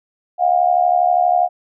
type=tone with amplitude modulation; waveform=sine; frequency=715 Hz; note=F5; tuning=41 cents sharp; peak=-8 dBFS; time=0.38-1.49 s; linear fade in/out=50 ms; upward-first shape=sine; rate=72.4 Hz; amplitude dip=80%; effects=none